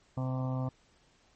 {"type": "harmonic tone", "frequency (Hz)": 129.4, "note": "C3", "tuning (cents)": -19, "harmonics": [1, 2, 4, 5, 6, 7, 8, 9], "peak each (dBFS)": [-31, -37, -43, -45, -47, -48, -49, -50], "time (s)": [0.17, 0.69], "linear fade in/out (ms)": 5, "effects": ["pink hiss -66 dBFS RMS until 1.35 s", "MP3 32 kbps"]}